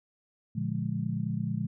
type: chord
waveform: sine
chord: Bb dominant seventh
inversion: none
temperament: just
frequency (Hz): 116.54 / 145.68 / 174.81 / 209.8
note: Bb2 / D3 / F3 / Ab3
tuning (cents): 0 / -14 / +2 / +18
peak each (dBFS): -34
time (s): 0.55-1.67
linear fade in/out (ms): 10
effects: none